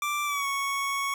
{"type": "tone with pitch glide", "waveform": "25% pulse", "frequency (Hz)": [1174.7, 1108.8], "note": ["D6", "C#6"], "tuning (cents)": [0, 0], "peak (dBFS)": -23, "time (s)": [0.02, 1.14], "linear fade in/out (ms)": 2, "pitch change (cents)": -100, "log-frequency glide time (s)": [0.25, 0.46], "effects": []}